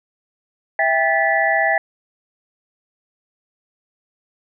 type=tone cluster; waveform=sine; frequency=658 / 793 / 1740 / 1966 Hz; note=E5 / G5 / A6 / B6; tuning=-3 / +20 / -20 / -8 cents; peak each=-20 dBFS; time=0.79-1.78 s; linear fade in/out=2 ms; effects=none